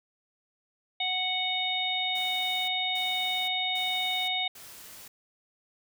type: harmonic tone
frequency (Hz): 740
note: F#5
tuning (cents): 0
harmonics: 1 / 3 / 4 / 5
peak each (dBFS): -34 / -33 / -37 / -29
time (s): 1-4.48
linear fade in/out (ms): 5
type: noise bursts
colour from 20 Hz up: white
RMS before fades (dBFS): -47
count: 4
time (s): 2.15-5.08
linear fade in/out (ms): 5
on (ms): 530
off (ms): 270
effects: none